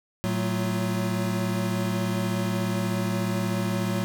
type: tone cluster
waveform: square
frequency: 112.5 / 185.8 / 222.4 / 350.9 Hz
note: A2 / F#3 / A3 / F4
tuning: +39 / +7 / +19 / +8 cents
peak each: -30 / -28 / -33 / -36 dBFS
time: 0.24-4.04 s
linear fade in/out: 0 ms
effects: none